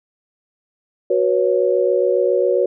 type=chord; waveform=sine; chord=F# suspended fourth; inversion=none; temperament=equal with one note detuned; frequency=370 / 487.1 / 554.4 Hz; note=F#4 / B4 / C#5; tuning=0 / -24 / 0 cents; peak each=-18 dBFS; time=1.1-2.66 s; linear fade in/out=5 ms; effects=none